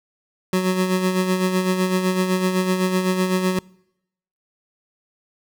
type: tone with tremolo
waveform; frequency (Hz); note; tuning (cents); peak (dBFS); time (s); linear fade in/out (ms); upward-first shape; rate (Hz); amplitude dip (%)
25% pulse; 185; F#3; 0; -12; 0.53-3.59; 2; sine; 7.9; 50
effects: noise-tail reverb RT60 0.8 s tail -25 dB re dry